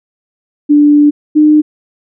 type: tone pair in turn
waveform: sine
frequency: 293.7 / 303.2 Hz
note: D4 / D#4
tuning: 0 / -45 cents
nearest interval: minor second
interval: 55 cents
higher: second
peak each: -3 dBFS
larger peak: neither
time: 0.69-1.11 / 1.35-1.62 s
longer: first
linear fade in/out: 20 ms
effects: none